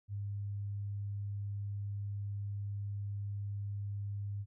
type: tone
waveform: sine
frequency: 101.2 Hz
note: G#2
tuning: 44 cents flat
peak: -36 dBFS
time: 0.08-4.46 s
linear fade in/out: 50 ms
effects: none